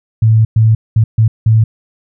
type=tone bursts at uneven times; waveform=sine; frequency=110.9 Hz; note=A2; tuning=14 cents sharp; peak=-5 dBFS; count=5; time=0.22-0.45 / 0.56-0.75 / 0.96-1.04 / 1.18-1.28 / 1.46-1.64 s; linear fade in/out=5 ms; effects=none